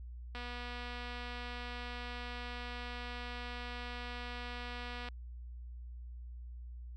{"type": "click train", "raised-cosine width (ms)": 0.3, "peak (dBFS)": -29, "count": 1152, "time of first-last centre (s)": [0.35, 5.087], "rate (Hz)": 243, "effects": ["added 60 Hz sine -44 dBFS peak until 6.96 s"]}